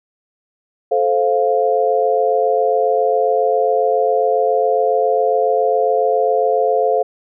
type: chord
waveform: sine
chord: F major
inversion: first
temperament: just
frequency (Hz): 436.5 / 523.8 / 698.5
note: A4 / C5 / F5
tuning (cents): -14 / +2 / 0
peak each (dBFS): -17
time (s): 0.91-7.03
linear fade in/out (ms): 10
effects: none